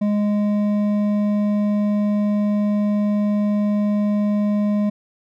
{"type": "tone with hard clipping", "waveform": "triangle", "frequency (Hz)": 207.2, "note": "G#3", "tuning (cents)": -4, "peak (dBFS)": -18, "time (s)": [0.01, 4.9], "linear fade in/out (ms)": 10, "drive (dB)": 11, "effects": []}